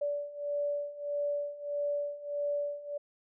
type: beating tone pair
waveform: sine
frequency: 578 / 579.6 Hz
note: D5 / D5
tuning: -28 / -23 cents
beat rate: 1.6 Hz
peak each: -36 / -33 dBFS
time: 0.01-2.98 s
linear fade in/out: 10 ms
effects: none